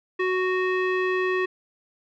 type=tone with low-pass filter; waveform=square; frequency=370 Hz; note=F#4; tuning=in tune; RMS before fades=-24 dBFS; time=0.19-1.46 s; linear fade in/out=10 ms; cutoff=2200 Hz; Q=3.5; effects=none